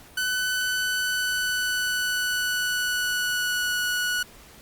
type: tone with pitch glide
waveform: sawtooth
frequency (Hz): 1502 to 1468.5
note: F#6 to F#6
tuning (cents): +26 to -13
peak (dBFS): -20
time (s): 0.17-4.23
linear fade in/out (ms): 5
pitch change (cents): -39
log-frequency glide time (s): 0.7-3.8
effects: pink hiss -49 dBFS RMS until 4.61 s + Opus 48 kbps